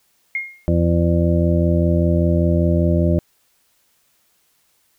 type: tone with exponential decay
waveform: sine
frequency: 2138 Hz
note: C7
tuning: 37 cents sharp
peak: -17 dBFS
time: 0.35-0.66 s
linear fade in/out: 2 ms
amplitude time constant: 67 ms
type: harmonic tone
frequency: 85.1 Hz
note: F2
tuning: 44 cents flat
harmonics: 1 / 2 / 3 / 4 / 6 / 7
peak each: -17 / -18 / -25 / -22 / -28 / -23 dBFS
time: 0.68-3.19 s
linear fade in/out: 0 ms
effects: white hiss -62 dBFS RMS until 4.98 s